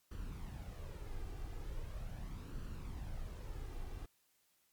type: noise with flanger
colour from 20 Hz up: brown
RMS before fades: -44 dBFS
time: 0.11-4.06 s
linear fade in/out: 5 ms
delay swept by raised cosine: 0.67 to 2.57 ms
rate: 0.4 Hz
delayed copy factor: +0.5
effects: white hiss -75 dBFS RMS until 4.72 s + MP3 96 kbps